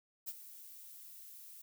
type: noise with ADSR envelope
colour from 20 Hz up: violet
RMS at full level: -40 dBFS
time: 0.26-1.62 s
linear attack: 26 ms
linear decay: 39 ms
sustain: -13 dB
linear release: 9 ms
effects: none